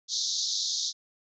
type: band-pass noise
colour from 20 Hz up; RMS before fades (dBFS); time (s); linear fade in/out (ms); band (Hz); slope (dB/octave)
pink; -30; 0.08-0.93; 50; 3600 to 6600; 96
effects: none